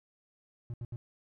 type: tone bursts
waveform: triangle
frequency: 118.9 Hz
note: A#2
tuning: 35 cents sharp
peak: -34 dBFS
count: 3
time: 0.7-0.96 s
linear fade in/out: 0 ms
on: 38 ms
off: 73 ms
effects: none